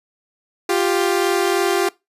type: tone pair together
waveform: sawtooth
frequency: 350 / 393.2 Hz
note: F4 / G4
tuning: +4 / +5 cents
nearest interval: major second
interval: 201 cents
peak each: -15 dBFS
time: 0.69-1.89 s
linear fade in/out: 5 ms
effects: noise-tail reverb RT60 0.2 s tail -21 dB re dry + resampled to 32000 Hz